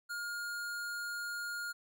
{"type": "tone", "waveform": "square", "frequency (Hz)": 1420, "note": "F6", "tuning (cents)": 28, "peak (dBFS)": -38, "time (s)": [0.09, 1.73], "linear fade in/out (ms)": 20, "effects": []}